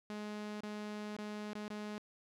sawtooth tone with dropouts, 210 Hz, G#3, 19 cents sharp, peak -37 dBFS, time 0.1-1.98 s, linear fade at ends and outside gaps 0 ms, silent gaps 0.606-0.634 / 1.165-1.187 / 1.532-1.553 / 1.68-1.703 s, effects low-pass 6000 Hz 12 dB/octave + 12-bit

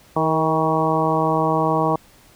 harmonic tone with a mistuned harmonic, 159.3 Hz, D#3, 41 cents sharp, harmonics 1 / 2 / 3 / 4 / 5 / 6 / 7, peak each -24 / -24 / -24 / -24 / -24 / -24 / -24 dBFS, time 0.16-1.96 s, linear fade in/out 5 ms, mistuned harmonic 3, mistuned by -24 cents, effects pink hiss -51 dBFS RMS until 2.35 s

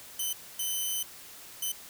5% pulse tone bursts at uneven times, 3041 Hz, F#7, 47 cents sharp, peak -21 dBFS, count 3, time 0.19-0.33 / 0.59-1.03 / 1.62-1.72 s, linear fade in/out 5 ms, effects white hiss -48 dBFS RMS until 1.89 s

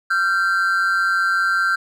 triangle tone pair together, 1376 / 1561.1 Hz, F6 / G6, -26 / -8 cents, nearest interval major second, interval 218 cents, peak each -17 dBFS, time 0.1-1.76 s, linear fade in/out 10 ms, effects none

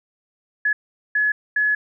sine tone bursts at uneven times, 1699 Hz, G#6, 39 cents sharp, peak -16 dBFS, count 3, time 0.65-0.73 / 1.15-1.32 / 1.56-1.75 s, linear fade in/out 5 ms, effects none

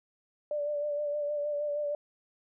sine tone with vibrato, 587.3 Hz, D5, in tune, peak -29 dBFS, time 0.51-1.95 s, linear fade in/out 2 ms, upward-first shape sine, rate 6.4 Hz, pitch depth 29 cents each way, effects none

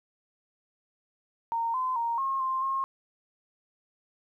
sine tone with pitch steps, 922 / 1026 / 931 / 1077 / 1051 / 1075 Hz, A#5 / C6 / A#5 / C6 / C6 / C6, -19 / -34 / -2 / +50 / +7 / +47 cents, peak -26 dBFS, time 1.52-2.84 s, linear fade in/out 0 ms, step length 220 ms, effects 11-bit

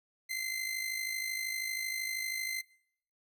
sawtooth tone with amplitude modulation, 2071 Hz, C7, 18 cents flat, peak -28 dBFS, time 0.29-2.62 s, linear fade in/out 20 ms, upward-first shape sine, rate 52.8 Hz, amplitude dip 60%, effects noise-tail reverb RT60 0.7 s tail -23 dB re dry

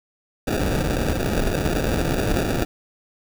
pink noise with sample-and-hold, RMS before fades -22 dBFS, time 0.47-2.65 s, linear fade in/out 5 ms, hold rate 1050 Hz, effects none

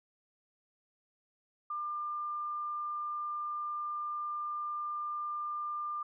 sine tone, 1197 Hz, D6, 33 cents sharp, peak -34 dBFS, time 1.7-6.03 s, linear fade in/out 5 ms, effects none

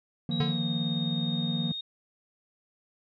triangle chord, Eb suspended second, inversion none, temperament equal, 155.56 / 174.61 / 233.1 Hz, Eb3 / F3 / Bb3, 0 / 0 / 0 cents, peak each -30 dBFS, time 0.29-1.72 s, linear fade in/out 2 ms
sine tone with pitch glide, 3834 to 3710 Hz, A#7 to A#7, +48 to -9 cents, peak -33 dBFS, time 0.31-1.81 s, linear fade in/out 5 ms, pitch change -57 cents, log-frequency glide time 0.46-0.62 s
square tone with exponential decay, 146.7 Hz, D3, 2 cents flat, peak -23 dBFS, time 0.4-0.67 s, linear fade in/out 5 ms, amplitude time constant 57 ms
effects resampled to 11025 Hz

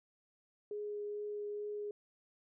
sine tone with vibrato, 415.3 Hz, G#4, in tune, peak -38 dBFS, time 0.71-1.91 s, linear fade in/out 2 ms, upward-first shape triangle, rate 2.3 Hz, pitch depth 9 cents each way, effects none

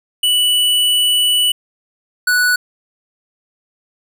square tone pair in turn, 2960 / 1477.4 Hz, F#7 / F#6, 0 / -3 cents, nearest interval octave, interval 1203 cents, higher first, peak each -12 dBFS, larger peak neither, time 0.23-1.52 / 2.27-2.56 s, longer first, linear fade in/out 5 ms, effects none

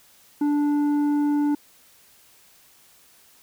sine tone with tanh clipping, 292.4 Hz, D4, 7 cents flat, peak -20 dBFS, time 0.41-1.55 s, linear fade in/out 5 ms, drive 7 dB, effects white hiss -55 dBFS RMS until 3.42 s

